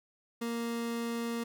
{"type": "tone", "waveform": "30% pulse", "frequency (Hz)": 233.2, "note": "A#3", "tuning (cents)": 1, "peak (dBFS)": -30, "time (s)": [0.41, 1.44], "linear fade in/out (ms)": 10, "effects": []}